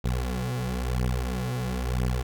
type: beating tone pair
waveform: 20% pulse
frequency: 61.74 / 62.74 Hz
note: B1 / B1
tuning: 0 / +28 cents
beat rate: 1 Hz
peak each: -24 dBFS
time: 0.04-2.23 s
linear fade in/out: 10 ms
effects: none